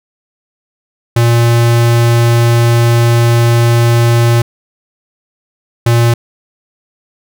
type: tone pair in turn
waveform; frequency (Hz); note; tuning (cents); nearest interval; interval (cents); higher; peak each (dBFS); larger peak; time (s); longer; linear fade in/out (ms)
square; 117.7 / 117.7; A#2 / A#2; +17 / +17; unison; 0; neither; -7; neither; 1.16-4.42 / 5.86-6.14; first; 5
effects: none